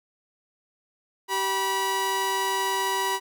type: tone pair together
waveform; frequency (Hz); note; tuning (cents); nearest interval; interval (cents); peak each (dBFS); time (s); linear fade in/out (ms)
sawtooth; 385.8 / 972.2; G4 / B5; -28 / -28; octave + major third; 1600; -26 / -21; 1.28-3.2; 50
effects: none